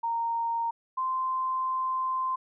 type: tone pair in turn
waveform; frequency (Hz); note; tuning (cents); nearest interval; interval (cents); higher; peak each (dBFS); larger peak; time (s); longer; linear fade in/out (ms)
sine; 926 / 1039.4; A#5 / C6; -12 / -12; major second; 200; second; -26; neither; 0.03-0.71 / 0.97-2.36; second; 10
effects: none